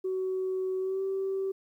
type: tone with pitch glide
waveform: sine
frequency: 375.2 to 386 Hz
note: F#4 to G4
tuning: +24 to -27 cents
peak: -27 dBFS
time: 0.04-1.52 s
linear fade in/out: 10 ms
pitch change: +49 cents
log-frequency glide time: 0.79-1.02 s
effects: tanh soft clip ceiling -24 dBFS + 11-bit